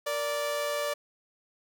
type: tone pair together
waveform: sawtooth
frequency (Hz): 466.2 / 584.3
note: A#4 / D5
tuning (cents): 0 / -9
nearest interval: major third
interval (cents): 391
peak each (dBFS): -35 / -25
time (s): 0.06-0.94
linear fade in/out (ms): 10
effects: none